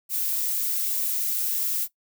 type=noise; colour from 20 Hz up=violet; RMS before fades=-26 dBFS; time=0.09-1.88 s; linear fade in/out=50 ms; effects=noise-tail reverb RT60 0.1 s tail -17 dB re dry